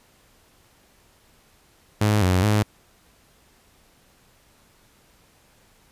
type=tone with vibrato; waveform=sawtooth; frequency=98.4 Hz; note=G2; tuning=7 cents sharp; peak=-13 dBFS; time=2.01-2.63 s; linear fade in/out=5 ms; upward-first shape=square; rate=2.4 Hz; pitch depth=120 cents each way; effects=pink hiss -58 dBFS RMS until 5.91 s + resampled to 32000 Hz